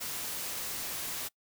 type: noise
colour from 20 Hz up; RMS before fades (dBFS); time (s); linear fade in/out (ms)
white; -37; 0-1.29; 20
effects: noise-tail reverb RT60 0.1 s tail -23 dB re dry